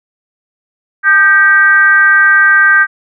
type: tone with frequency modulation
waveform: sine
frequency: 1566 Hz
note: G6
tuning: 2 cents flat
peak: -4 dBFS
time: 1.03-2.87 s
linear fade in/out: 50 ms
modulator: 346 Hz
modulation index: 0.68
effects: none